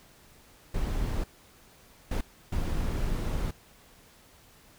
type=noise bursts at uneven times; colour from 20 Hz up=brown; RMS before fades=-29 dBFS; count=3; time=0.74-1.24 / 2.11-2.21 / 2.52-3.51 s; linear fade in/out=5 ms; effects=pink hiss -57 dBFS RMS until 4.78 s